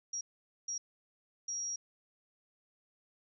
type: tone bursts at uneven times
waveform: sine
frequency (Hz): 5670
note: F8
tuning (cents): +25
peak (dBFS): -35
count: 3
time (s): 0.13-0.21 / 0.68-0.78 / 1.48-1.76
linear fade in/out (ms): 5
effects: none